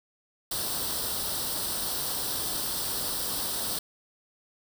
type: noise with comb filter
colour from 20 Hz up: white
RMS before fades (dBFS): -31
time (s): 0.51-3.79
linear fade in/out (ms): 5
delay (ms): 0.22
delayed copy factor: +0.7
effects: none